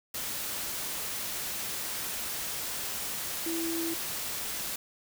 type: tone in noise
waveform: sine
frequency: 331.1 Hz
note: E4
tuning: 8 cents sharp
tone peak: -31 dBFS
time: 3.46-3.94 s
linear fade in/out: 5 ms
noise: white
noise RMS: -35 dBFS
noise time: 0.14-4.76 s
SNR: +1 dB
effects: none